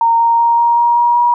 sine tone with pitch steps, 923 / 928.9 / 934.8 / 940.8 / 946.8 / 952.8 / 958.9 Hz, A#5 / A#5 / A#5 / A#5 / A#5 / A#5 / A#5, -17 / -6 / +5 / +16 / +27 / +38 / +49 cents, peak -8 dBFS, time 0.01-1.34 s, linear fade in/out 2 ms, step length 190 ms, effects none

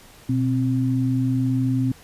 sine tone pair together, 123.47 / 262 Hz, B2 / C4, 0 / +2 cents, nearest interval octave + minor second, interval 1302 cents, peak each -21 dBFS, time 0.29-1.92 s, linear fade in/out 5 ms, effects pink hiss -48 dBFS RMS until 2.03 s + resampled to 32000 Hz

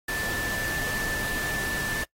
sine tone in noise, 1760 Hz, A6, in tune, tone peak -29 dBFS, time 0.08-2.04 s, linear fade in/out 5 ms, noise pink, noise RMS -33 dBFS, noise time 0.08-2.04 s, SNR +1 dB, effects noise-tail reverb RT60 0.1 s tail -21 dB re dry + AAC 48 kbps

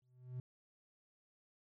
triangle tone with exponential growth, 126 Hz, B2, 35 cents sharp, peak -36 dBFS, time 0.02-0.4 s, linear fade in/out 2 ms, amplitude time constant 82 ms, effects tanh soft clip ceiling -33 dBFS

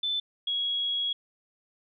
sine tone pair in turn, 3520 / 3322 Hz, A7 / G#7, 0 / 0 cents, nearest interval minor second, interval 100 cents, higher first, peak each -26 / -26 dBFS, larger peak neither, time 0.03-0.2 / 0.47-1.13 s, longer second, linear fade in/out 5 ms, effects none

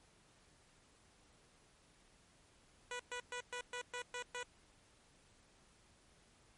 10% pulse tone bursts, 490.7 Hz, B4, 11 cents flat, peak -33 dBFS, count 8, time 2.91-4.43 s, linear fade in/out 2 ms, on 85 ms, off 120 ms, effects pink hiss -68 dBFS RMS until 6.57 s + MP3 48 kbps

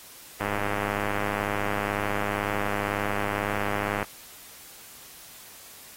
click train, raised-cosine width 0.5 ms, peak -13 dBFS, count 370, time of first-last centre 0.41-4.028 s, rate 102 Hz, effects white hiss -47 dBFS RMS until 5.96 s + AAC 48 kbps

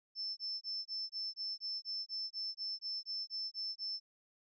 sine tone bursts, 5300 Hz, E8, 9 cents sharp, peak -37 dBFS, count 16, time 0.15-4 s, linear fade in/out 50 ms, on 220 ms, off 22 ms, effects none

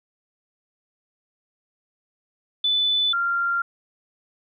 sine tone pair in turn, 3495 / 1387 Hz, A7 / F6, -12 / -12 cents, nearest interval octave + major third, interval 1600 cents, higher first, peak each -18 / -20 dBFS, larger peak first, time 2.64-3.13 / 3.13-3.62 s, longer neither, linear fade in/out 5 ms, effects none

